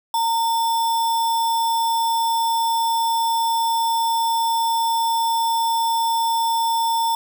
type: tone with sample-and-hold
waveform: sine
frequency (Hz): 915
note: A#5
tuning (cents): -32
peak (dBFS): -17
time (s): 0.14-7.15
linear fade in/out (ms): 2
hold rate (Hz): 4410
effects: none